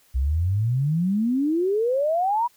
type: exponential sweep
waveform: sine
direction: up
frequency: 61.74 to 987.8 Hz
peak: -19 dBFS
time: 0.14-2.48 s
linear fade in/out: 20 ms
effects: white hiss -59 dBFS RMS until 2.56 s